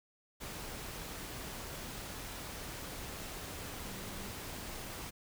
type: tone in noise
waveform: sine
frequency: 198.7 Hz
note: G3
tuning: 24 cents sharp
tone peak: -50 dBFS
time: 3.85-4.32 s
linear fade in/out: 20 ms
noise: pink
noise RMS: -44 dBFS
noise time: 0.4-5.11 s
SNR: -9 dB
effects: none